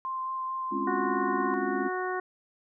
sine tone with vibrato, 1046.5 Hz, C6, in tune, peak -30 dBFS, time 0.05-1.54 s, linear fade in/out 0 ms, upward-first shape sine, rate 4.5 Hz, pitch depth 9 cents each way
sine chord, Db major seventh, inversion second, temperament just, 207.9 / 259.9 / 277.2 / 346.5 Hz, Ab3 / C4 / Db4 / F4, +2 / -11 / 0 / -14 cents, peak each -36 / -38 / -33 / -34 dBFS, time 0.71-1.89 s, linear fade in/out 20 ms
harmonic tone, 368.1 Hz, F#4, 9 cents flat, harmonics 1 / 2 / 3 / 4 / 5, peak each -32 / -35 / -35 / -37 / -39 dBFS, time 0.87-2.2 s, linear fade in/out 5 ms
effects none

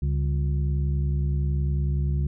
harmonic tone with a mistuned harmonic, 70.8 Hz, C#2, 37 cents sharp, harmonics 1 / 2 / 3 / 5, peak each -23 / -26 / -37 / -43 dBFS, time 0.02-2.27 s, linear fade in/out 5 ms, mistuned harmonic 3, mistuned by -100 cents, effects none

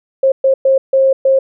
sine tone bursts at uneven times, 535 Hz, C5, 38 cents sharp, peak -7 dBFS, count 5, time 0.23-0.32 / 0.44-0.54 / 0.65-0.78 / 0.93-1.13 / 1.25-1.39 s, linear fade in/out 5 ms, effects none

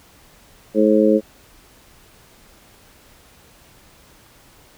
harmonic tone, 107.3 Hz, A2, 43 cents flat, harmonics 2 / 3 / 4 / 5, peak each -17 / -17 / -17 / -17 dBFS, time 0.74-1.21 s, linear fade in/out 50 ms, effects pink hiss -50 dBFS RMS until 4.77 s

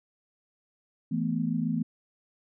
sine chord, E suspended fourth, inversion none, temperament equal, 164.81 / 220 / 246.9 Hz, E3 / A3 / B3, 0 / 0 / 0 cents, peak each -30 dBFS, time 1.11-1.83 s, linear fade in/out 10 ms, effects none

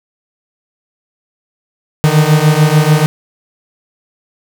45% pulse beating tone pair, 149.8 / 156.6 Hz, D3 / D#3, +35 / +11 cents, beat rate 6.8 Hz, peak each -10 dBFS, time 2.04-3.06 s, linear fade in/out 0 ms, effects none

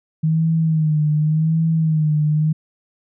sine tone with vibrato, 156.7 Hz, D#3, 13 cents sharp, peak -14 dBFS, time 0.23-2.53 s, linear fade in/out 10 ms, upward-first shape sine, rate 0.88 Hz, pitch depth 64 cents each way, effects none

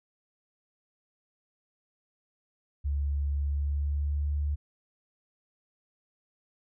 sine tone with pitch glide, 71.2 to 73.03 Hz, C#2 to D2, +47 to -9 cents, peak -26 dBFS, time 2.84-4.56 s, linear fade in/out 20 ms, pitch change +44 cents, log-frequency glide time 3.39-4.35 s, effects none

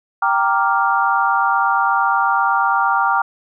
sine chord, G minor seventh, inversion none, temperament equal, 784 / 932.3 / 1174.7 / 1396.9 Hz, G5 / Bb5 / D6 / F6, 0 / 0 / 0 / 0 cents, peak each -19 dBFS, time 0.22-3.22 s, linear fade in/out 5 ms, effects none

